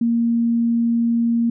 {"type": "tone", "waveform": "sine", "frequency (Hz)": 233.1, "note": "A#3", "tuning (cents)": 0, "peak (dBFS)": -15, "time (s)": [0.01, 1.5], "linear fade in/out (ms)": 5, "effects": []}